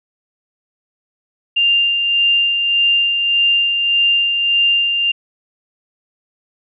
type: tone with tremolo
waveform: sine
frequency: 2794 Hz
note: F7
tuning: in tune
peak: -10 dBFS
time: 1.56-5.12 s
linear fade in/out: 10 ms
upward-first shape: sine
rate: 1.7 Hz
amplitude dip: 40%
effects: none